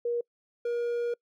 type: tone pair in turn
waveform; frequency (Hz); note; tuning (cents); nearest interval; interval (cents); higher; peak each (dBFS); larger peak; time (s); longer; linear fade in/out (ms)
sine / triangle; 475.6 / 475.6; A#4 / A#4; +35 / +35; unison; 0; neither; -26 / -25; second; 0.05-0.21 / 0.65-1.14; second; 5
effects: noise-tail reverb RT60 0.1 s tail -26 dB re dry